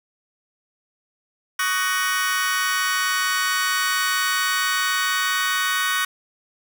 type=chord; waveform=sawtooth; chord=D# minor seventh; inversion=third; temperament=just; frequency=1120.1 / 1244.5 / 1493.4 / 1866.8 Hz; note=C#6 / D#6 / F#6 / A#6; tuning=+18 / 0 / +16 / +2 cents; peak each=-22 / -26 / -20 / -22 dBFS; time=1.59-6.05 s; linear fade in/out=5 ms; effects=none